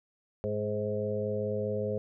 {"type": "harmonic tone with a mistuned harmonic", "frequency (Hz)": 104.9, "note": "G#2", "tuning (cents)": 18, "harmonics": [1, 2, 4, 5, 6], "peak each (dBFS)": [-36, -37, -34, -33, -41], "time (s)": [0.44, 1.98], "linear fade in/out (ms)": 0, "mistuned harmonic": 6, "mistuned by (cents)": 20, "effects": []}